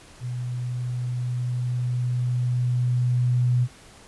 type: tone with level ramp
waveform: sine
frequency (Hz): 123.47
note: B2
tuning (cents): 0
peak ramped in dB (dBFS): -27 to -17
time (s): 0.2-3.68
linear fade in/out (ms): 50
effects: pink hiss -49 dBFS RMS until 4.07 s + resampled to 24000 Hz